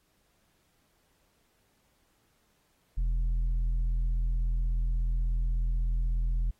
sine tone with tanh clipping, 41.77 Hz, E1, 24 cents sharp, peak -26 dBFS, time 2.97-6.51 s, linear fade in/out 10 ms, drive 5 dB, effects pink hiss -71 dBFS RMS until 6.59 s + AAC 48 kbps

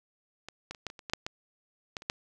clicks, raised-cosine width 0.2 ms, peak -24 / -21 / -30 / -18 / -27 / -29 / -21 / -9 / -17 / -18 / -29 / -12 dBFS, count 12, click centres 0.486 / 0.71 / 0.748 / 0.867 / 0.901 / 0.992 / 1.098 / 1.135 / 1.265 / 1.968 / 2.021 / 2.099 s, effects none

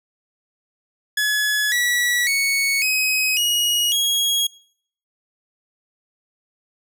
sawtooth tone with pitch steps, 1700 / 1941.5 / 2217 / 2532 / 2892 / 3303 Hz, G#6 / B6 / C#7 / D#7 / F#7 / G#7, +40 / -30 / 0 / +30 / -40 / -10 cents, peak -14 dBFS, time 1.17-4.47 s, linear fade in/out 5 ms, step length 550 ms, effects noise-tail reverb RT60 0.6 s tail -24 dB re dry

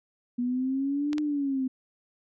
sine exponential two-way sweep, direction up then down, 241.4 to 302.8 to 257 Hz, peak -25 dBFS, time 0.38-1.68 s, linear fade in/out 10 ms, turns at 1.2 s
clicks, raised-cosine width 0.2 ms, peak -19 dBFS, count 2, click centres 1.131 / 1.182 s
effects none

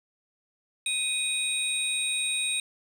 sine tone cluster, 2490 / 3788 / 8620 Hz, D#7 / A#7 / C#9, +1 / +27 / -49 cents, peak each -30 dBFS, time 0.86-2.6 s, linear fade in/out 2 ms, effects 8-bit

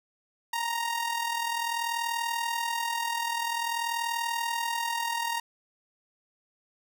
sawtooth tone with amplitude modulation, 932.3 Hz, A#5, in tune, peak -22 dBFS, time 0.53-5.4 s, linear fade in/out 5 ms, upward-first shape sine, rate 40.5 Hz, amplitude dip 55%, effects none

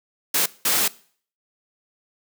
white noise bursts at uneven times, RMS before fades -20 dBFS, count 2, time 0.34-0.46 / 0.65-0.88 s, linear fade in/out 5 ms, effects noise-tail reverb RT60 0.5 s tail -21 dB re dry + high-pass 150 Hz 12 dB/octave

